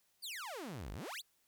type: exponential two-way sweep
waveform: sawtooth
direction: down then up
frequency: 4954 to 43.65 to 4954 Hz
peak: -39 dBFS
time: 0.22-1.22 s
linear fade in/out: 20 ms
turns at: 0.92 s
effects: white hiss -75 dBFS RMS until 1.47 s